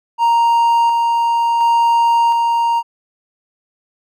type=tone with tremolo; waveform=triangle; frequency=932.3 Hz; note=A#5; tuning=in tune; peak=-8 dBFS; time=0.18-2.83 s; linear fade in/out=50 ms; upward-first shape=square; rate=0.7 Hz; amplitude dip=25%; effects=none